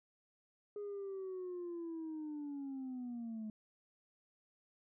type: linear sweep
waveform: sine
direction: down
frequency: 415.3 to 213 Hz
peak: -39 dBFS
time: 0.76-3.5 s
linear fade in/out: 2 ms
effects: tanh soft clip ceiling -39 dBFS